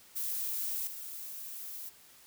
violet noise with level steps, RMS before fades -35 / -43 dBFS, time 0.15-1.9 s, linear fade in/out 20 ms, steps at 0.87 s, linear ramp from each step 2 ms, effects white hiss -58 dBFS RMS until 2.26 s

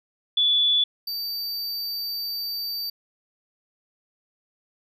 sine / square tone pair in turn, 3447 / 4631 Hz, A7 / D8, -36 / -25 cents, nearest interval perfect fourth, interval 511 cents, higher second, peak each -17 / -28 dBFS, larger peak first, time 0.37-0.84 / 1.07-2.9 s, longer second, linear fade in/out 5 ms, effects none

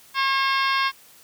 harmonic tone with a mistuned harmonic, 540 Hz, C#5, 45 cents flat, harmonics 2 / 3 / 4 / 5 / 6 / 7 / 8 / 9 / 10, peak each -22 / -26 / -28 / -30 / -32 / -33 / -34 / -35 / -36 dBFS, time 0.14-0.92 s, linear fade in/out 50 ms, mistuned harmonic 7, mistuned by -75 cents, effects white hiss -51 dBFS RMS until 1.23 s + high-pass 60 Hz 12 dB/octave

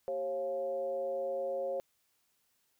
sine tone with frequency modulation, 542 Hz, C#5, 39 cents flat, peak -32 dBFS, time 0.08-1.8 s, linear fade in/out 0 ms, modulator 155 Hz, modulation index 0.66, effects white hiss -75 dBFS RMS until 2.79 s

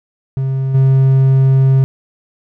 triangle tone with level steps, 133.6 Hz, C3, 36 cents sharp, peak -12 / -5 dBFS, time 0.37-1.84 s, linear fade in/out 0 ms, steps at 0.74 s, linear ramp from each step 10 ms, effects none

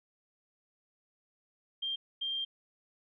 sine tone bursts at uneven times, 3184 Hz, G7, 26 cents sharp, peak -32 dBFS, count 2, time 1.82-1.96 / 2.21-2.45 s, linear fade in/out 10 ms, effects none

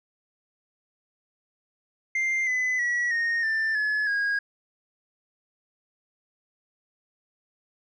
sine tone with pitch steps, 2096 / 2012 / 1930.9 / 1853.4 / 1778.9 / 1707.4 / 1638.8 Hz, C7 / B6 / B6 / A#6 / A6 / G#6 / G#6, +2 / +32 / -40 / -10 / +18 / +47 / -24 cents, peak -20 dBFS, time 2.15-4.39 s, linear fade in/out 5 ms, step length 320 ms, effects tanh soft clip ceiling -22 dBFS

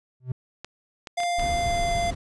triangle tone with exponential growth, 127.3 Hz, C3, 47 cents flat, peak -20 dBFS, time 0.2-0.32 s, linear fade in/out 5 ms, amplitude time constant 24 ms
clicks, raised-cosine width 0.2 ms, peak -19 dBFS, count 5, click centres 0.646 / 1.072 / 1.203 / 1.234 / 1.396 s
square tone with pitch glide, 698.5 to 690.9 Hz, F5 to F5, 0 to -19 cents, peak -24 dBFS, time 1.17-2.11 s, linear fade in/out 10 ms, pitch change -19 cents, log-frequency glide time 1.29-1.9 s
brown noise, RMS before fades -30 dBFS, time 1.38-2.15 s, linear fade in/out 10 ms
effects resampled to 22050 Hz

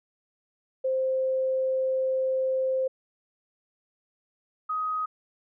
sine tone pair in turn, 523.3 / 1256.2 Hz, C5 / D#6, 0 / +16 cents, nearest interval octave + minor third, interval 1516 cents, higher second, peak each -23 / -26 dBFS, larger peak first, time 0.84-2.88 / 4.69-5.06 s, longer first, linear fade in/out 10 ms, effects none

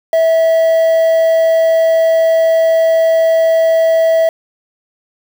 triangle tone with quantisation, 652 Hz, E5, 19 cents flat, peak -6 dBFS, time 0.13-4.29 s, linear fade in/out 2 ms, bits 5, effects none

